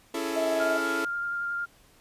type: chord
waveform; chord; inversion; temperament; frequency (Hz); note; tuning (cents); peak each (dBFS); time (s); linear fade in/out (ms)
sawtooth; A major seventh; first; equal with one note detuned; 277.2 / 332.9 / 415.3 / 440; C#4 / E4 / G#4 / A4; 0 / +17 / 0 / 0; -31 / -28 / -34 / -31; 0.14-1.05; 5
type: tone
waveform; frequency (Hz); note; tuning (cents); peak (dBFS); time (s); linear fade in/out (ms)
sine; 645; E5; -38; -25; 0.35-0.78; 20
type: tone with vibrato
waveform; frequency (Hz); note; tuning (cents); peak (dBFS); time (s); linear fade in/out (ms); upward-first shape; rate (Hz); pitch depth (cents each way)
sine; 1400; F6; +4; -28; 0.59-1.66; 20; sine; 11; 10
effects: pink hiss -59 dBFS RMS until 2 s + resampled to 32000 Hz